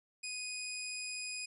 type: tone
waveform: 15% pulse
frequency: 2489 Hz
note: D#7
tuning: in tune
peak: -32 dBFS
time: 0.23-1.46 s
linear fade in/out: 10 ms
effects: resampled to 24000 Hz